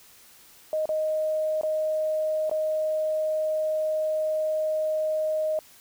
sine tone with dropouts, 622.3 Hz, D#5, in tune, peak -23 dBFS, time 0.73-5.59 s, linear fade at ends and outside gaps 1 ms, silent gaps 0.856-0.891 / 1.612-1.633 / 2.496-2.513 s, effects white hiss -53 dBFS RMS until 5.8 s

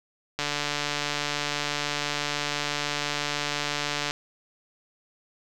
click train, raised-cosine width 0.2 ms, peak -10 dBFS, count 544, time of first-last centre 0.39-4.109 s, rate 146 Hz, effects none

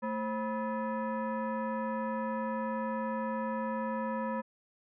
sine tone with frequency modulation, 222.4 Hz, A3, 19 cents sharp, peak -31 dBFS, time 0.02-4.42 s, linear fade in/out 20 ms, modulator 754 Hz, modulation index 1.3, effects none

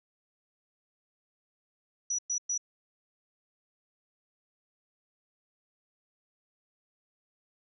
sine tone bursts, 5870 Hz, F#8, 15 cents flat, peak -28 dBFS, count 3, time 2.1-2.578 s, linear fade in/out 5 ms, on 86 ms, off 110 ms, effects none

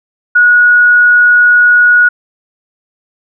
sine tone, 1456 Hz, F#6, 28 cents flat, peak -3 dBFS, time 0.35-2.09 s, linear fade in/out 10 ms, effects none

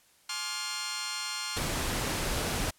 10% pulse chord, D half-diminished seventh, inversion second, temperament just, 845.8 / 1057.2 / 1174.7 / 1409.6 Hz, Ab5 / C6 / D6 / F6, +31 / +18 / 0 / +16 cents, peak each -35 / -30 / -34 / -29 dBFS, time 0.29-1.58 s, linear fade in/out 5 ms
pink noise, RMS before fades -31 dBFS, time 1.56-2.71 s, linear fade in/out 10 ms
effects white hiss -63 dBFS RMS until 2.78 s + low-pass 12000 Hz 12 dB/octave

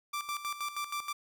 sawtooth tone with tremolo, 1174.7 Hz, D6, in tune, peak -29 dBFS, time 0.13-1.13 s, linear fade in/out 10 ms, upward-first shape square, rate 6.3 Hz, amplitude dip 70%, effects none

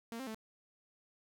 sawtooth tone with pitch steps, 230.2 / 264.6 / 219.7 Hz, A#3 / C4 / A3, -22 / +20 / -2 cents, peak -37 dBFS, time 0.12-0.345 s, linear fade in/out 0 ms, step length 75 ms, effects none

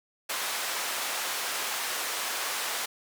pink band-pass noise, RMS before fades -32 dBFS, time 0.29-2.86 s, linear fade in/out 10 ms, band 820 to 16000 Hz, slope 12 dB/octave, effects none

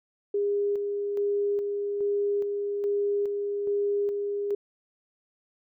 sine tone with tremolo, 406.5 Hz, G#4, 37 cents flat, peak -23 dBFS, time 0.34-4.55 s, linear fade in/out 5 ms, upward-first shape square, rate 1.2 Hz, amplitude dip 35%, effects none

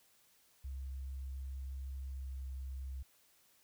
sine tone with pitch glide, 66.8 to 66.19 Hz, C2 to C2, +36 to +21 cents, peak -39 dBFS, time 0.64-3.03 s, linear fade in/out 10 ms, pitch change -15 cents, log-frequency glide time 2.13-2.25 s, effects tanh soft clip ceiling -36 dBFS + white hiss -69 dBFS RMS until 3.63 s

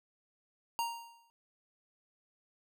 square tone with exponential decay, 932.3 Hz, A#5, in tune, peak -30 dBFS, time 0.79-1.3 s, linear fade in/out 0 ms, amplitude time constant 110 ms, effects none

